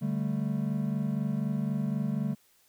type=chord; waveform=triangle; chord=D suspended fourth; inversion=none; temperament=equal; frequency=146.83 / 196 / 220 Hz; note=D3 / G3 / A3; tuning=0 / 0 / 0 cents; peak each=-30 dBFS; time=0.01-2.35 s; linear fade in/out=20 ms; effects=white hiss -65 dBFS RMS until 2.68 s